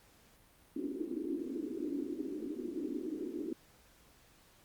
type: band-pass noise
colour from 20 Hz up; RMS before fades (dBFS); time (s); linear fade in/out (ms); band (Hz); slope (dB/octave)
pink; -39; 0.76-3.53; 5; 270 to 360; 48
effects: pink hiss -64 dBFS RMS until 4.64 s + Opus 48 kbps